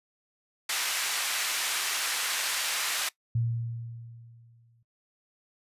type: band-pass noise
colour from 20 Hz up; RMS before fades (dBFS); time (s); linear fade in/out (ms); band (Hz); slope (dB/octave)
pink; -30; 0.69-3.09; 5; 1500 to 13000; 12
type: tone with exponential decay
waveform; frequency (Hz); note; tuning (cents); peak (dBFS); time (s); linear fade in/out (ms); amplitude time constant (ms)
sine; 116.4; A#2; -2; -23; 3.35-4.83; 5; 320
effects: noise-tail reverb RT60 0.1 s tail -20 dB re dry + resampled to 32000 Hz